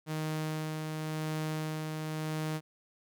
sawtooth tone with tremolo, 155.9 Hz, D#3, 4 cents sharp, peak -28 dBFS, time 0.06-2.61 s, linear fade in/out 50 ms, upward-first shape sine, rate 0.93 Hz, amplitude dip 30%, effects none

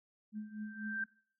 sine tone with tremolo, 213 Hz, G#3, 44 cents sharp, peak -37 dBFS, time 0.32-1.06 s, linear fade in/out 50 ms, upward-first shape triangle, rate 4.1 Hz, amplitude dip 85%
sine tone with exponential growth, 1568 Hz, G6, in tune, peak -32 dBFS, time 0.35-1.04 s, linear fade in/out 5 ms, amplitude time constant 150 ms
effects noise-tail reverb RT60 0.5 s tail -21 dB re dry

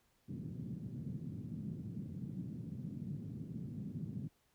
white band-pass noise, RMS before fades -44 dBFS, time 0.28-4.29 s, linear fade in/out 20 ms, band 110 to 210 Hz, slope 24 dB/octave, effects pink hiss -75 dBFS RMS until 4.54 s

